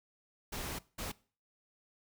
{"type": "noise bursts at uneven times", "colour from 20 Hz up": "pink", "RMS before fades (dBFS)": -40, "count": 2, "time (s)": [[0.52, 0.79], [0.98, 1.12]], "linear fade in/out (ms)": 10, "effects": ["noise-tail reverb RT60 0.4 s tail -21 dB re dry"]}